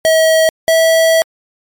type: tone pair in turn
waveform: square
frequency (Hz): 641 / 651.5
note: E5 / E5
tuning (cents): -49 / -20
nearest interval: unison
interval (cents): 29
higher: second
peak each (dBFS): -8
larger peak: neither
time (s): 0.05-0.49 / 0.68-1.22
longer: second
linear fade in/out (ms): 0
effects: MP3 96 kbps